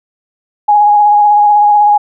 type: tone with vibrato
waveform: sine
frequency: 830.6 Hz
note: G#5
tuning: in tune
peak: -4 dBFS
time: 0.68-1.98 s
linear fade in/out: 10 ms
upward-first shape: sine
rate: 16 Hz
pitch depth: 21 cents each way
effects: none